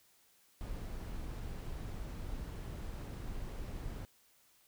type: noise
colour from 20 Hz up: brown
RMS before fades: -42 dBFS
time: 0.61-4.05 s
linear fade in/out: 0 ms
effects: white hiss -68 dBFS RMS until 4.67 s